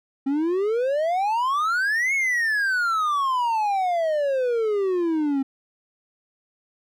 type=exponential two-way sweep; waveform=triangle; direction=up then down; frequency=265.3 to 2217 to 265.3 Hz; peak=-18 dBFS; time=0.26-5.43 s; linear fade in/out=10 ms; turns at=2.14 s; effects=none